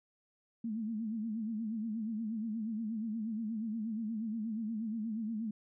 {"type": "tone with vibrato", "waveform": "sine", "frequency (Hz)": 220.7, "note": "A3", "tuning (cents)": 5, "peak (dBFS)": -34, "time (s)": [0.64, 5.51], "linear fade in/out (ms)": 5, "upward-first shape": "sine", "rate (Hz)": 8.4, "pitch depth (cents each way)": 91, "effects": []}